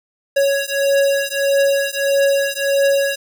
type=beating tone pair; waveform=square; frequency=554.4 / 556 Hz; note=C#5 / C#5; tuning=0 / +5 cents; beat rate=1.6 Hz; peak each=-18 dBFS; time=0.36-3.16 s; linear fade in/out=10 ms; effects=none